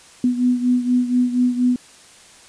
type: beating tone pair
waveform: sine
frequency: 246.9 / 251.1 Hz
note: B3 / B3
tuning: 0 / +29 cents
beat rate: 4.2 Hz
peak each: -16 / -21 dBFS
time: 0.24-1.76 s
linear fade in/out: 2 ms
effects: white hiss -46 dBFS RMS until 2.48 s + resampled to 22050 Hz